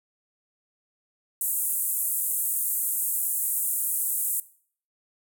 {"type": "band-pass noise", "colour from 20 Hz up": "white", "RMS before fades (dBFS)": -27, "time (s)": [1.41, 4.4], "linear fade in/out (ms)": 2, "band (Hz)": [8000, 16000], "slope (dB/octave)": 48, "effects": ["noise-tail reverb RT60 0.5 s tail -18 dB re dry"]}